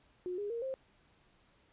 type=tone with pitch steps; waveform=sine; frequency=361.2 / 410.1 / 465.7 / 528.8 Hz; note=F#4 / G#4 / A#4 / C5; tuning=-42 / -22 / -2 / +18 cents; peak=-35 dBFS; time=0.26-0.74 s; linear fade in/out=0 ms; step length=120 ms; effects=pink hiss -68 dBFS RMS until 1.72 s + resampled to 8000 Hz